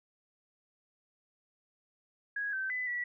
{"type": "tone with pitch steps", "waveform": "sine", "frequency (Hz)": [1656, 1548, 2004, 1946], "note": ["G#6", "G6", "B6", "B6"], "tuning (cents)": [-5, -22, 25, -26], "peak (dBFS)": -32, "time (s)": [2.36, 3.04], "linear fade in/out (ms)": 5, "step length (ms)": 170, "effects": []}